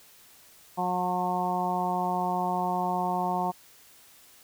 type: harmonic tone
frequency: 180.5 Hz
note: F#3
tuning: 43 cents flat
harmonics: 1 / 2 / 3 / 4 / 5 / 6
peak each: -33 / -36 / -40 / -29 / -30 / -36 dBFS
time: 0.77-3.52 s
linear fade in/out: 20 ms
effects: white hiss -55 dBFS RMS until 4.43 s